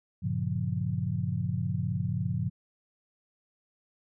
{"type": "chord", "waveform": "sine", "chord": "G half-diminished seventh", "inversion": "none", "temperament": "just", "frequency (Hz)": [98, 117.6, 141.12, 176.4], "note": ["G2", "Bb2", "Db3", "F3"], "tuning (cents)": [0, 16, 31, 18], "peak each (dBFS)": -33, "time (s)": [0.22, 2.5], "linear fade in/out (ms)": 20, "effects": []}